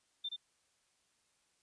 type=tone with echo; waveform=sine; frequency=3581 Hz; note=A7; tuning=30 cents sharp; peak=-36 dBFS; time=0.24-0.29 s; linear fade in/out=10 ms; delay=74 ms; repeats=1; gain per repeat=-3 dB; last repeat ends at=0.364 s; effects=white hiss -75 dBFS RMS until 1.62 s + resampled to 22050 Hz